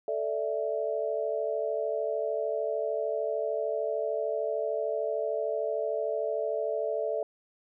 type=chord; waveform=sine; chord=A suspended fourth; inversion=none; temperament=just; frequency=440 / 586.7 / 660 Hz; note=A4 / D5 / E5; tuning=0 / -2 / +2 cents; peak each=-32 dBFS; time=0.08-7.23 s; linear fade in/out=2 ms; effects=none